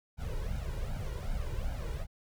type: noise with flanger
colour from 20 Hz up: brown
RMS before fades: -35 dBFS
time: 0.17-2.07 s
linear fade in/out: 50 ms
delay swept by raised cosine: 1.3 to 2.11 ms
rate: 2.6 Hz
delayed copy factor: +0.85
effects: none